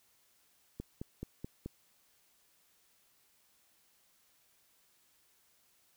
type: click train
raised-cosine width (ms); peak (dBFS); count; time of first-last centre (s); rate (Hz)
3; -27; 5; 0.8-1.66; 4.65
effects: white hiss -70 dBFS RMS until 5.96 s